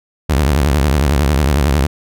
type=tone with vibrato; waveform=sawtooth; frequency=71.1 Hz; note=C#2; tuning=45 cents sharp; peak=-7 dBFS; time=0.29-1.87 s; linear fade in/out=10 ms; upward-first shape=triangle; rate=11 Hz; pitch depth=250 cents each way; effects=none